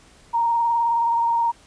sine tone with vibrato, 932.3 Hz, A#5, in tune, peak -17 dBFS, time 0.33-1.52 s, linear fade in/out 20 ms, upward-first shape triangle, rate 19 Hz, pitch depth 29 cents each way, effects pink hiss -52 dBFS RMS until 1.66 s + resampled to 22050 Hz

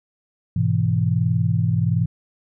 sine chord, E major, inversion first, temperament equal with one note detuned, 103.83 / 125.05 / 164.81 Hz, G#2 / B2 / E3, 0 / +22 / 0 cents, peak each -21 dBFS, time 0.56-2.06 s, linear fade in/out 5 ms, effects none

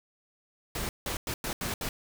pink noise bursts at uneven times, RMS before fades -33 dBFS, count 6, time 0.75-0.89 / 1.06-1.17 / 1.27-1.34 / 1.44-1.53 / 1.61-1.74 / 1.81-1.89 s, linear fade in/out 2 ms, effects none

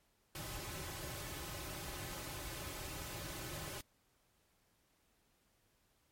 pink noise with comb filter, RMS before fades -45 dBFS, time 0.35-3.81 s, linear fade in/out 2 ms, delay 4.3 ms, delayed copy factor -0.65, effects pink hiss -75 dBFS RMS until 6.11 s + MP3 64 kbps

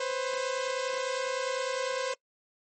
sawtooth tone pair together, 503.1 / 533 Hz, B4 / C5, +32 / +32 cents, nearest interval minor second, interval 100 cents, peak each -29 / -28 dBFS, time 0-2.14 s, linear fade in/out 5 ms, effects noise-tail reverb RT60 0.1 s tail -24 dB re dry + MP3 32 kbps

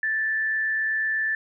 sine tone with frequency modulation, 1757 Hz, A6, 3 cents flat, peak -22 dBFS, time 0.03-1.35 s, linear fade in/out 2 ms, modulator 108 Hz, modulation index 0.32, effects none

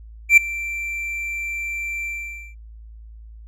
triangle tone with ADSR envelope, 2349 Hz, D7, in tune, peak -3 dBFS, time 0.29-2.55 s, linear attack 83 ms, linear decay 7 ms, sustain -20 dB, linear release 500 ms, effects added 55 Hz sine -38 dBFS peak until 3.47 s

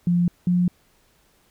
sine tone pair in turn, 174.6 / 177.86 Hz, F3 / F3, 0 / +32 cents, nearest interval unison, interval 32 cents, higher second, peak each -16 dBFS, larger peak neither, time 0.07-0.28 / 0.47-0.68 s, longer neither, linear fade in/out 2 ms, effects pink hiss -61 dBFS RMS until 1.5 s

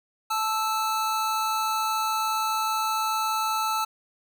square tone pair together, 873.4 / 1318.5 Hz, A5 / E6, -13 / 0 cents, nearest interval perfect fifth, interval 713 cents, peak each -28 / -27 dBFS, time 0.3-3.85 s, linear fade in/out 10 ms, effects none

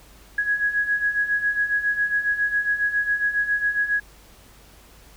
sine beating tone pair, 1661.2 / 1668.5 Hz, G#6 / G#6, 0 / +8 cents, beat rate 7.3 Hz, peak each -26 / -21 dBFS, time 0.38-4 s, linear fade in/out 5 ms, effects added 50 Hz sine -51 dBFS peak until 5.16 s + pink hiss -51 dBFS RMS until 5.16 s

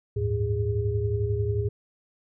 sine tone cluster, 77.7 / 97.8 / 109 / 409.7 Hz, D#2 / G2 / A2 / G#4, -2 / -4 / -16 / -24 cents, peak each -31 / -31 / -26 / -29 dBFS, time 0.16-1.69 s, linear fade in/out 10 ms, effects none

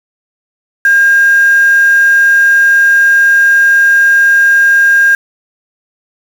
sine tone with quantisation, 1611 Hz, G6, 47 cents sharp, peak -4 dBFS, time 0.85-5.15 s, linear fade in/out 2 ms, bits 4, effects none

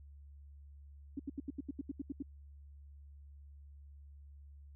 sine tone bursts, 277.2 Hz, C#4, in tune, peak -36 dBFS, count 11, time 1.17-2.225 s, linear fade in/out 5 ms, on 25 ms, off 78 ms, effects added 71 Hz sine -52 dBFS peak until 4.75 s

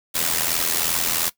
white noise with amplitude modulation, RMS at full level -19 dBFS, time 0.14-1.3 s, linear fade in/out 20 ms, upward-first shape sine, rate 82.7 Hz, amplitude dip 70%, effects noise-tail reverb RT60 0.1 s tail -18 dB re dry

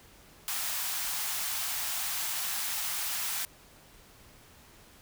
white high-pass noise, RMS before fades -33 dBFS, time 0.48-3.45 s, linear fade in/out 0 ms, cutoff 690 Hz, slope 48 dB/octave, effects pink hiss -56 dBFS RMS until 5.01 s

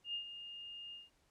sine tone with ADSR envelope, 2828 Hz, F7, 21 cents sharp, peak -36 dBFS, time 0.04-1.1 s, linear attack 100 ms, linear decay 98 ms, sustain -10 dB, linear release 170 ms, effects pink hiss -74 dBFS RMS until 1.3 s + low-pass 10000 Hz 12 dB/octave

